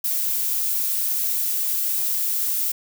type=noise; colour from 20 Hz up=violet; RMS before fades=-23 dBFS; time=0.04-2.72 s; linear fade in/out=5 ms; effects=none